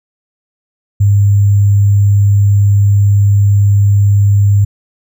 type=tone with sample-and-hold; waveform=sine; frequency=101 Hz; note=G#2; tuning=48 cents flat; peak=-5 dBFS; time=1-4.65 s; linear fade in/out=10 ms; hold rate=7350 Hz; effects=none